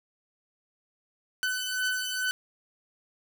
sawtooth beating tone pair, 1506 / 1508.3 Hz, F#6 / F#6, +30 / +33 cents, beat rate 2.3 Hz, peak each -26 / -29 dBFS, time 1.43-2.31 s, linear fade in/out 0 ms, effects none

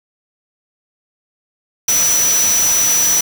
sine tone in noise, 5920 Hz, F#8, in tune, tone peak -12 dBFS, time 1.88-3.21 s, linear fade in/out 5 ms, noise white, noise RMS -19 dBFS, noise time 1.88-3.21 s, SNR +4 dB, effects none

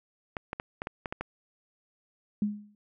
clicks, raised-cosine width 0.5 ms, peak -18 dBFS, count 8, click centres 0.368 / 0.531 / 0.599 / 0.819 / 0.871 / 1.058 / 1.125 / 1.21 s
sine tone with exponential decay, 207.7 Hz, G#3, in tune, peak -22 dBFS, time 2.42-2.75 s, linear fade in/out 2 ms, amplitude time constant 71 ms
effects none

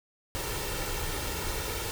pink noise with comb filter, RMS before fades -33 dBFS, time 0.35-1.91 s, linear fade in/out 0 ms, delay 2.2 ms, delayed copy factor +0.55, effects none

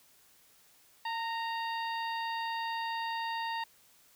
harmonic tone with a mistuned harmonic, 928 Hz, A#5, 8 cents flat, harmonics 1 / 2 / 3 / 4 / 5, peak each -34 / -40 / -44 / -46 / -48 dBFS, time 1.05-3.64 s, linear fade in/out 5 ms, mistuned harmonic 1, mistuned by -31 cents, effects white hiss -63 dBFS RMS until 4.15 s

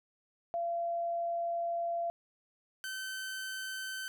sine / sawtooth tone pair in turn, 683 / 1536.3 Hz, F5 / G6, -39 / -35 cents, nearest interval octave + major second, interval 1404 cents, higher second, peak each -31 / -34 dBFS, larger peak first, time 0.54-2.1 / 2.84-4.08 s, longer first, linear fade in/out 0 ms, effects none

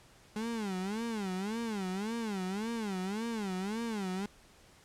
35% pulse tone with vibrato, 207.2 Hz, G#3, 4 cents flat, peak -32 dBFS, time 0.36-4.26 s, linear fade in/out 2 ms, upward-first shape sine, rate 1.8 Hz, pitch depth 210 cents each way, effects pink hiss -60 dBFS RMS until 4.84 s + low-pass 10000 Hz 12 dB/octave

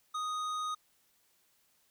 triangle tone with hard clipping, 1244.5 Hz, D#6, in tune, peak -35 dBFS, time 0.14-0.75 s, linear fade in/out 10 ms, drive 15 dB, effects white hiss -71 dBFS RMS until 1.9 s

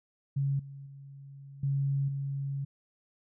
sine tone with level steps, 138.59 Hz, C#3, in tune, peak -26 / -42 / -45 / -26 / -31 dBFS, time 0.36-2.65 s, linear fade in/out 10 ms, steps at 0.59 / 0.86 / 1.63 / 2.08 s, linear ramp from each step 5 ms, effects none

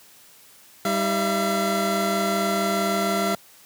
25% pulse tone cluster, 197.2 / 319.2 / 678 Hz, G3 / D#4 / E5, +11 / +44 / +49 cents, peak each -21 / -28 / -20 dBFS, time 0.85-3.35 s, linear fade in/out 2 ms, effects white hiss -51 dBFS RMS until 3.65 s + high-pass 80 Hz 12 dB/octave

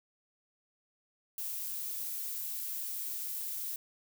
violet noise, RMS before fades -38 dBFS, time 1.38-3.76 s, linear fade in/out 2 ms, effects none

